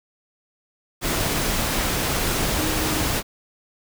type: tone in noise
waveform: sine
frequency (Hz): 311.1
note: D#4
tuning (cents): 0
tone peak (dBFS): -29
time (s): 2.55-3.1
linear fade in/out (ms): 50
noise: pink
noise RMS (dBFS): -23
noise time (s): 1.01-3.23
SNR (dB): -9
effects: none